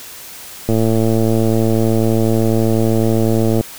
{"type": "click train", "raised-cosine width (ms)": 2, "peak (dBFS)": -3, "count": 328, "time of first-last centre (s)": [0.69, 3.61], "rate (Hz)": 112, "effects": ["white hiss -34 dBFS RMS until 3.78 s"]}